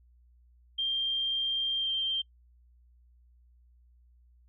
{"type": "tone with pitch glide", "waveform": "sine", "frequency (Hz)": [3182, 3156], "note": ["G7", "G7"], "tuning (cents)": [25, 11], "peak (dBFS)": -27, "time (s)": [0.78, 2.22], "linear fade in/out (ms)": 10, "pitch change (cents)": -14, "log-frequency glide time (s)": [1.78, 1.9], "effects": ["noise-tail reverb RT60 0.1 s tail -25 dB re dry", "added 60 Hz sine -58 dBFS peak until 4.48 s"]}